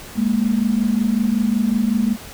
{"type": "tone pair together", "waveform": "sine", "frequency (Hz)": [207.7, 233.1], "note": ["G#3", "A#3"], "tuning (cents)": [0, 0], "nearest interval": "major second", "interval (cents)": 200, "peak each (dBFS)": -18, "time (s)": [0.15, 2.17], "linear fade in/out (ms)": 50, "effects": ["pink hiss -37 dBFS RMS until 2.33 s"]}